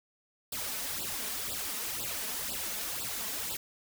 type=noise with flanger; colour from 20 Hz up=white; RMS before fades=-36 dBFS; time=0.52-3.57 s; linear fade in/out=5 ms; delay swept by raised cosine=0.23 to 4.73 ms; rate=2 Hz; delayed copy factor=+1; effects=none